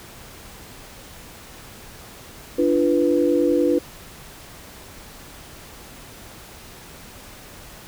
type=chord; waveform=sine; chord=B diminished; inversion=first; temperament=equal with one note detuned; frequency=293.7 / 343.8 / 493.9 Hz; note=D4 / F4 / B4; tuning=0 / -27 / 0 cents; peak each=-20 dBFS; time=2.58-3.79 s; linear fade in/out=10 ms; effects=pink hiss -42 dBFS RMS until 7.87 s